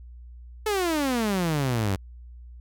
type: exponential sweep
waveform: sawtooth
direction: down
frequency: 440 to 92.5 Hz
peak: -19 dBFS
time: 0.66-1.96 s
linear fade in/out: 5 ms
effects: added 60 Hz sine -41 dBFS peak until 2.6 s